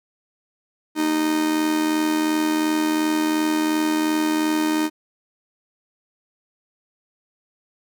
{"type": "tone with amplitude modulation", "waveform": "45% pulse", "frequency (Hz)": 308.8, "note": "D#4", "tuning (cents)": -13, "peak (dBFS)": -16, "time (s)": [0.95, 4.9], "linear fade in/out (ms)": 50, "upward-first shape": "sine", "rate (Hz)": 82.8, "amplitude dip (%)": 55, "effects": []}